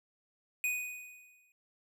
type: tone with exponential decay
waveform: square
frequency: 2485 Hz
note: D#7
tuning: 3 cents flat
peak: -29 dBFS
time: 0.64-1.52 s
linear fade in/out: 1 ms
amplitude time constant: 190 ms
effects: none